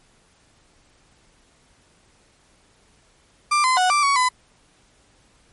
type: tone with pitch steps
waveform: 35% pulse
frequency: 1185 / 1027 / 736 / 1174 / 1120 / 1007 Hz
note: D6 / C6 / F#5 / D6 / C#6 / B5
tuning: +15 / -33 / -9 / -1 / +18 / +33 cents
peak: -14 dBFS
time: 3.51-4.29 s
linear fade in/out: 10 ms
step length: 130 ms
effects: pink hiss -58 dBFS RMS until 5.52 s + MP3 48 kbps